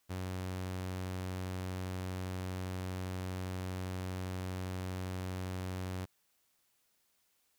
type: tone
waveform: sawtooth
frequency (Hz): 92.5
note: F#2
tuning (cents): 0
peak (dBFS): -33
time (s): 0.09-6.06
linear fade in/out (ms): 20
effects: white hiss -75 dBFS RMS until 7.58 s

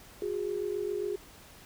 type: tone pair together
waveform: sine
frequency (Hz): 363.6 / 411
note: F#4 / G#4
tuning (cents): -30 / -18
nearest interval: major second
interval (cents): 212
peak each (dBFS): -34 / -32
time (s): 0.22-1.16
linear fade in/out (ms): 2
effects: pink hiss -53 dBFS RMS until 1.65 s

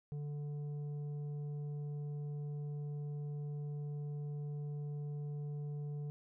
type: tone with tanh clipping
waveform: triangle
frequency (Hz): 146.5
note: D3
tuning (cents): -4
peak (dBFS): -40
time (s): 0.12-6.1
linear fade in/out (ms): 0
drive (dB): 11
effects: none

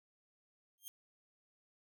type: tone with exponential growth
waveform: 5% pulse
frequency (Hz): 3200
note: G7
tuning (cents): +35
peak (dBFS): -33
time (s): 0.78-0.88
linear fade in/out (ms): 0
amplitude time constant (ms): 20
effects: none

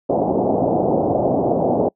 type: low-pass noise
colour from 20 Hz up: white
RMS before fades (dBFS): -17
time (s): 0.09-1.89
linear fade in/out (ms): 10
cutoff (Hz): 760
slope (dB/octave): 48
effects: noise-tail reverb RT60 0.1 s tail -26 dB re dry + high-pass 150 Hz 12 dB/octave

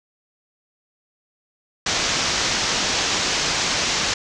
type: low-pass noise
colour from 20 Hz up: white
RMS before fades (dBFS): -22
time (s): 1.86-4.14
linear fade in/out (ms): 5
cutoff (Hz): 6700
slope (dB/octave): 48
effects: none

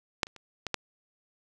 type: clicks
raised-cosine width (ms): 0.2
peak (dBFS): -7 / -28 / -30 / -15 / -10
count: 5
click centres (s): 0.232 / 0.269 / 0.363 / 0.667 / 0.743
effects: none

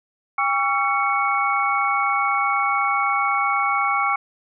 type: tone cluster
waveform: sine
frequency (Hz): 803 / 1129 / 1352 / 2220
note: G5 / C#6 / E6 / C#7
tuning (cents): +41 / +31 / +43 / +2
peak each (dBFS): -24 / -22 / -24 / -24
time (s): 0.38-4.16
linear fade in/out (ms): 5
effects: none

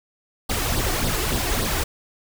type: noise with flanger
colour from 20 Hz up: pink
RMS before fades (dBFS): -23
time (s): 0.49-1.84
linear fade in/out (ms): 10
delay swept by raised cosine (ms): 0.21 to 2.71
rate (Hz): 3.5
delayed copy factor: +0.65
effects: none

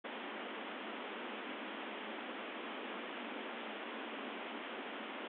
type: band-pass noise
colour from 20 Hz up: pink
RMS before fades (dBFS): -45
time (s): 0.04-5.28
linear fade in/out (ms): 10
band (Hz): 210 to 3400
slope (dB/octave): 96
effects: none

